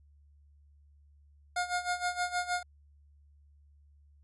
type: tone with tremolo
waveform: 25% pulse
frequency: 714 Hz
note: F5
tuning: 38 cents sharp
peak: -24 dBFS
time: 1.56-2.63 s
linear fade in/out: 5 ms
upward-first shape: sine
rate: 6.4 Hz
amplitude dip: 80%
effects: added 72 Hz sine -58 dBFS peak until 4.23 s + resampled to 24000 Hz